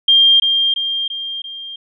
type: tone with echo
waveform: sine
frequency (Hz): 3198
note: G7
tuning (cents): +34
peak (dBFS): -7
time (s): 0.08-0.4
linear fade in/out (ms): 5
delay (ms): 340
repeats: 4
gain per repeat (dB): -5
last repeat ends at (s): 1.76
effects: none